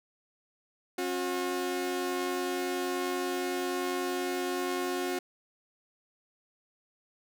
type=tone pair together; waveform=sawtooth; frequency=270.3 / 360.8 Hz; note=C#4 / F#4; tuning=-44 / -44 cents; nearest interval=perfect fourth; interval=500 cents; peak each=-32 / -27 dBFS; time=0.98-5.19 s; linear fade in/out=5 ms; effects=none